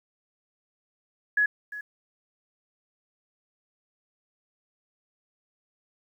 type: tone with echo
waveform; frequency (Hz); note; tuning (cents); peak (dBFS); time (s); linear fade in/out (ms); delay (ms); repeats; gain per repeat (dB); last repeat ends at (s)
sine; 1685; G#6; +25; -19; 1.37-1.46; 5; 350; 1; -15; 1.81
effects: 10-bit